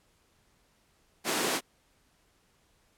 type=high-pass noise; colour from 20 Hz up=pink; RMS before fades=-29 dBFS; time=1.24-1.61 s; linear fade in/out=50 ms; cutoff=220 Hz; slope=24 dB/octave; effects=pink hiss -68 dBFS RMS until 2.97 s + low-pass 12000 Hz 12 dB/octave